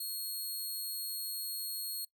10% pulse tone, 4298 Hz, C8, 46 cents sharp, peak -30 dBFS, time 0-2.05 s, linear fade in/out 5 ms, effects noise-tail reverb RT60 0.1 s tail -19 dB re dry

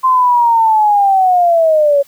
sine linear sweep, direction down, 1046.5 to 554 Hz, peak -7 dBFS, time 0.03-2.03 s, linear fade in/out 20 ms, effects white hiss -47 dBFS RMS until 2.07 s + high-pass 80 Hz 12 dB/octave

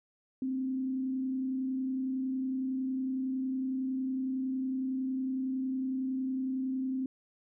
sine tone with frequency modulation, 261.6 Hz, C4, in tune, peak -30 dBFS, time 0.42-7.06 s, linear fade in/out 2 ms, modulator 30.9 Hz, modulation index 0.25, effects none

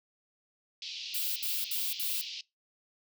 white band-pass noise, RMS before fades -41 dBFS, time 0.82-2.41 s, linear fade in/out 2 ms, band 2600 to 5200 Hz, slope 48 dB/octave
violet noise bursts, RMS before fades -33 dBFS, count 4, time 1.14-2.215 s, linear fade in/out 5 ms, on 220 ms, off 65 ms
effects noise-tail reverb RT60 0.2 s tail -21 dB re dry

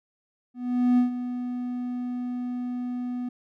triangle tone with ADSR envelope, 246.9 Hz, B3, in tune, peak -14 dBFS, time 0.54-3.29 s, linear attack 440 ms, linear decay 120 ms, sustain -12 dB, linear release 6 ms, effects none

